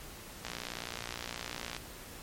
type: click train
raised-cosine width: 0.2 ms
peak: -20 dBFS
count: 79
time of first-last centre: 0.45-1.765 s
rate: 59.3 Hz
effects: pink hiss -48 dBFS RMS until 2.22 s + MP3 64 kbps